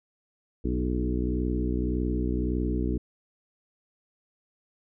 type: harmonic tone with a mistuned harmonic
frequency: 61.74 Hz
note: B1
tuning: in tune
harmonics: 1 / 2 / 3 / 4 / 5 / 6 / 7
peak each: -28 / -35 / -34 / -32 / -32 / -36 / -38 dBFS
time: 0.64-2.98 s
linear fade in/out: 10 ms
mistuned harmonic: 6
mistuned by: -17 cents
effects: none